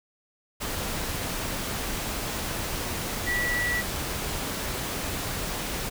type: tone in noise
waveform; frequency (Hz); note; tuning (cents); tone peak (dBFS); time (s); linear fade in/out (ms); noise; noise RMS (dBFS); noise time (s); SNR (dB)
sine; 1948; B6; -24; -25; 3.26-3.82; 20; pink; -31; 0.6-5.9; +3
effects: none